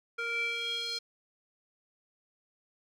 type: tone with band-pass filter sweep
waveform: square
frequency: 466.2 Hz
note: A#4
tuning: in tune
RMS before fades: -34 dBFS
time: 0.18-0.99 s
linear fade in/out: 10 ms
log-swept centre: 1800 to 4400 Hz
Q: 4.9
effects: none